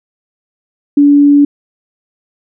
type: tone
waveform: sine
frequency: 287.2 Hz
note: D4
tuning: 39 cents flat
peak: -3 dBFS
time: 0.97-1.45 s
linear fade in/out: 5 ms
effects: none